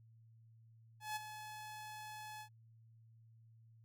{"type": "tone with ADSR envelope", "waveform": "sawtooth", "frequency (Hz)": 855, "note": "A5", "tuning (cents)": -50, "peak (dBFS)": -34, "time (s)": [1, 2.49], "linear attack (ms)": 160, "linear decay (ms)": 20, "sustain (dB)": -10, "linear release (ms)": 82, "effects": ["added 113 Hz sine -61 dBFS peak until 3.84 s"]}